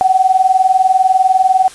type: tone pair together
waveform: sine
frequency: 744 / 764 Hz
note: F#5 / G5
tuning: +9 / -45 cents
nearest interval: unison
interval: 46 cents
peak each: -11 dBFS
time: 0.01-1.68 s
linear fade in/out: 0 ms
effects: white hiss -36 dBFS RMS until 1.74 s + resampled to 24000 Hz